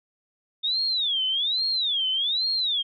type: tone with vibrato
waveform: sine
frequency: 3600 Hz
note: A7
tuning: 39 cents sharp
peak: -22 dBFS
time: 0.63-2.83 s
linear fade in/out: 20 ms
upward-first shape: sine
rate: 1.2 Hz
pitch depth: 290 cents each way
effects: none